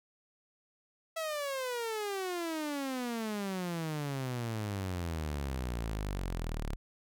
sawtooth exponential sweep, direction down, 659.3 to 34.65 Hz, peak -30 dBFS, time 1.16-6.76 s, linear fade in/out 10 ms, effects none

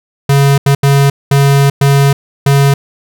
square tone bursts at uneven times, 139.6 Hz, C#3, 13 cents sharp, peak -6 dBFS, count 6, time 0.29-0.58 / 0.66-0.75 / 0.83-1.1 / 1.31-1.7 / 1.81-2.13 / 2.46-2.74 s, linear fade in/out 5 ms, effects none

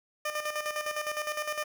15% pulse tone with tremolo, 603 Hz, D5, 46 cents sharp, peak -23 dBFS, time 0.25-1.64 s, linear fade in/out 5 ms, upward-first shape square, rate 9.8 Hz, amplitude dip 60%, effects none

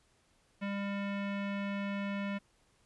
square tone with low-pass filter, 200 Hz, G3, 35 cents sharp, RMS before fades -36 dBFS, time 0.61-2.39 s, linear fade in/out 20 ms, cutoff 2400 Hz, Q 2.3, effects pink hiss -70 dBFS RMS until 2.85 s + resampled to 24000 Hz

